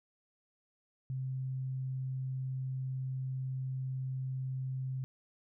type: tone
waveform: sine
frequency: 131 Hz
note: C3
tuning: 2 cents sharp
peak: -34 dBFS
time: 1.1-5.04 s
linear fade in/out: 0 ms
effects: none